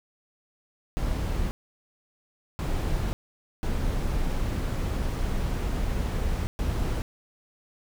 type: noise bursts at uneven times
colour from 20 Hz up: brown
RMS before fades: -27 dBFS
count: 4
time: 0.97-1.51 / 2.59-3.13 / 3.63-6.47 / 6.59-7.02 s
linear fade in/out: 0 ms
effects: none